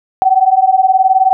sine beating tone pair, 750 / 769 Hz, F#5 / G5, +23 / -33 cents, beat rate 19 Hz, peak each -10 dBFS, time 0.22-1.33 s, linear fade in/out 0 ms, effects none

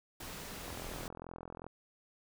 pink noise, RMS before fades -45 dBFS, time 0.2-1.08 s, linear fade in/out 5 ms
click train, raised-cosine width 1 ms, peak -31 dBFS, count 43, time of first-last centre 0.68-1.666 s, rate 42.6 Hz
effects none

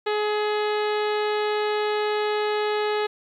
harmonic tone with a mistuned harmonic, 421.8 Hz, G#4, 27 cents sharp, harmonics 1 / 2 / 3 / 4 / 5 / 6 / 7 / 8 / 9 / 10, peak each -23 / -29 / -33 / -35 / -37 / -39 / -40 / -41 / -42 / -43 dBFS, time 0.06-3.07 s, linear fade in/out 10 ms, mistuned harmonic 5, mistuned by -21 cents, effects 10-bit

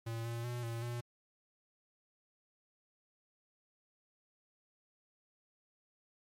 square tone with pitch steps, 114.7 / 116.8 / 121.4 / 115.8 / 120 Hz, A#2 / A#2 / B2 / A#2 / B2, -28 / +4 / -29 / -11 / -49 cents, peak -38 dBFS, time 0.06-1.01 s, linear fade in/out 10 ms, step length 190 ms, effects MP3 64 kbps

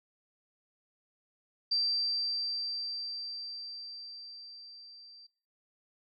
sine tone with level ramp, 4692 Hz, D8, 2 cents flat, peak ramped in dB -25 to -50 dBFS, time 1.71-5.27 s, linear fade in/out 10 ms, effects noise-tail reverb RT60 0.5 s tail -25 dB re dry + MP3 96 kbps

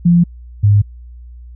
sine tone pair in turn, 172.7 / 102.69 Hz, F3 / G#2, -19 / -19 cents, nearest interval major sixth, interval 900 cents, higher first, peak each -6 dBFS, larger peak neither, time 0.05-0.24 / 0.63-0.82 s, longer neither, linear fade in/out 10 ms, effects added 60 Hz sine -32 dBFS peak until 1.55 s

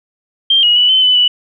sine tone with pitch steps, 3173 / 2898 / 2957 / 3062 / 3004 / 2959 Hz, G7 / F#7 / F#7 / G7 / F#7 / F#7, +20 / -37 / -2 / -41 / +26 / -1 cents, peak -7 dBFS, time 0.5-1.28 s, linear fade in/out 5 ms, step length 130 ms, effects none

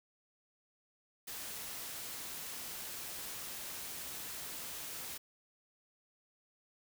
white noise, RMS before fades -44 dBFS, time 1.27-5.18 s, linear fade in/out 10 ms, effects none

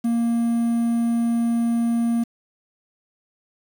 triangle tone, 233.1 Hz, A#3, in tune, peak -16 dBFS, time 0.04-2.24 s, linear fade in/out 10 ms, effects 7-bit

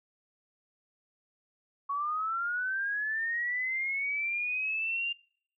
sine linear sweep, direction up, 1108.7 to 2805 Hz, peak -29 dBFS, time 1.89-5.13 s, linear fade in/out 10 ms, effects noise-tail reverb RT60 0.6 s tail -26 dB re dry

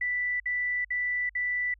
sine tone bursts, 1975.5 Hz, B6, in tune, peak -26 dBFS, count 4, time 0.01-1.741 s, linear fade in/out 5 ms, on 390 ms, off 57 ms, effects added 50 Hz sine -55 dBFS peak until 1.79 s

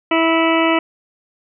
harmonic tone, 327.4 Hz, E4, 12 cents flat, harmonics 1 / 2 / 3 / 4 / 6 / 7 / 8 / 9, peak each -16 / -19 / -21 / -22 / -24 / -24 / -25 / -26 dBFS, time 0.11-0.79 s, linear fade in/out 5 ms, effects none

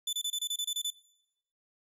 sawtooth tone bursts, 3500 Hz, A7, 10 cents flat, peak -27 dBFS, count 10, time 0.07-0.904 s, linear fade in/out 5 ms, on 60 ms, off 26 ms, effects noise-tail reverb RT60 0.8 s tail -20 dB re dry + resampled to 32000 Hz

